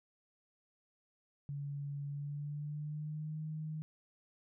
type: tone with pitch glide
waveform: sine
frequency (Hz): 142.5 to 155.4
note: C#3 to D#3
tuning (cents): +48 to -2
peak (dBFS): -38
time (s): 1.49-3.82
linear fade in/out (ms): 0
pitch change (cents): +150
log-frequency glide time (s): 2.07-3.41
effects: none